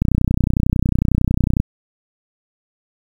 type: click train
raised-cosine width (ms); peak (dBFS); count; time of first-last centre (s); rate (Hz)
5; -3; 50; 0.02-1.601; 31
effects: 7-bit